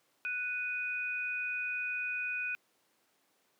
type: tone pair together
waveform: sine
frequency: 1480 / 2486 Hz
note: F#6 / D#7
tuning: 0 / -2 cents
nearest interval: major sixth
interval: 898 cents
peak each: -38 / -34 dBFS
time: 0.25-2.55 s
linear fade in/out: 0 ms
effects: pink hiss -72 dBFS RMS until 3.59 s + high-pass 300 Hz 12 dB/octave